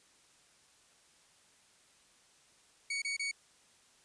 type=tone bursts; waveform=sawtooth; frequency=2238 Hz; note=C#7; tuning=16 cents sharp; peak=-30 dBFS; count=3; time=2.9-3.314 s; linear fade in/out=5 ms; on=120 ms; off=27 ms; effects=white hiss -65 dBFS RMS until 4.04 s + resampled to 22050 Hz